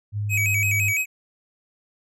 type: tone with pitch glide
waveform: sine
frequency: 103.83 to 102.7 Hz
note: G#2 to G#2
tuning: 0 to -19 cents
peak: -23 dBFS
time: 0.12-0.94 s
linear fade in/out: 50 ms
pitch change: -19 cents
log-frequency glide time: 0.36-0.47 s
type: tone with vibrato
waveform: square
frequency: 2401 Hz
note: D7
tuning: 38 cents sharp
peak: -21 dBFS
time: 0.29-1.06 s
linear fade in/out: 50 ms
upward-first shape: square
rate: 5.9 Hz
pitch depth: 94 cents each way
effects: none